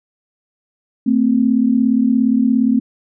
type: tone pair together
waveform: sine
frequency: 224.4 / 261.6 Hz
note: A3 / C4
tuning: +34 / 0 cents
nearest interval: minor third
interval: 266 cents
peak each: -14 dBFS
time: 1.06-2.8 s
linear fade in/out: 10 ms
effects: none